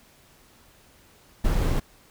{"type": "noise with sample-and-hold", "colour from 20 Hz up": "brown", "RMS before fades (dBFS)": -22, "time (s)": [1.44, 1.8], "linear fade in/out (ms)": 10, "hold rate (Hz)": 11025, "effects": ["pink hiss -56 dBFS RMS until 2.1 s"]}